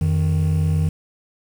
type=tone pair together; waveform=triangle; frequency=87.7 / 156.16 Hz; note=F2 / D#3; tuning=+8 / +7 cents; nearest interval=minor seventh; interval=999 cents; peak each=-16 / -16 dBFS; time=0.01-0.89 s; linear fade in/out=5 ms; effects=tanh soft clip ceiling -9 dBFS + 7-bit